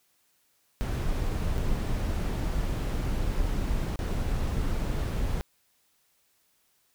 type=noise with dropouts; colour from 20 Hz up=brown; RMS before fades=-28 dBFS; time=0.81-5.41 s; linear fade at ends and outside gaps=0 ms; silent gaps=1.575-1.58 / 3.958-3.99 s; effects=white hiss -69 dBFS RMS until 6.94 s